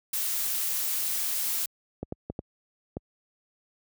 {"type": "noise", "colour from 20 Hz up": "blue", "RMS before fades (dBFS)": -29, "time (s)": [0.13, 1.66], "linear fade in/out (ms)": 5}
{"type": "clicks", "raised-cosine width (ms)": 2, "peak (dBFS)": -19, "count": 5, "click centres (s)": [2.03, 2.124, 2.3, 2.391, 2.969]}
{"effects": ["high-pass 60 Hz 12 dB/octave"]}